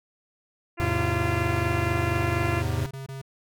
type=harmonic tone; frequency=343.7 Hz; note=F4; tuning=28 cents flat; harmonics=1 / 2 / 3 / 4 / 5 / 6 / 7 / 8; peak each=-30 / -33 / -35 / -36 / -37 / -38 / -38 / -39 dBFS; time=0.77-2.64 s; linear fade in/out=50 ms
type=chord; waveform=square; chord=E augmented; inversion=none; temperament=equal with one note detuned; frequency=82.41 / 106.56 / 130.81 Hz; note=E2 / G#2 / B#2; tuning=0 / +45 / 0 cents; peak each=-30 / -29 / -31 dBFS; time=0.8-2.86 s; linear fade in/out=0 ms
type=tone bursts; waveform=square; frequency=135 Hz; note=C#3; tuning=45 cents flat; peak=-35 dBFS; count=3; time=2.78-3.216 s; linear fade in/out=5 ms; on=130 ms; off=23 ms
effects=none